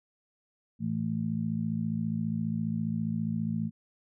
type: harmonic tone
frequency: 54.8 Hz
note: A1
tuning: 6 cents flat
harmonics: 2 / 3 / 4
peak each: -36 / -32 / -31 dBFS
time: 0.79-3.71 s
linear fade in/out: 50 ms
effects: none